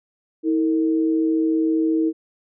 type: tone pair together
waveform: sine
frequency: 320.8 / 453.7 Hz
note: E4 / A#4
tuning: -47 / -47 cents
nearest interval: tritone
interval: 600 cents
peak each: -17 / -26 dBFS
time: 0.43-2.13 s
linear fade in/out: 50 ms
effects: none